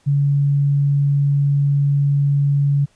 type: tone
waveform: sine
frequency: 141.8 Hz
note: C#3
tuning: 40 cents sharp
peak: -13 dBFS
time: 0.06-2.86 s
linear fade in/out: 20 ms
effects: pink hiss -58 dBFS RMS until 2.95 s + resampled to 22050 Hz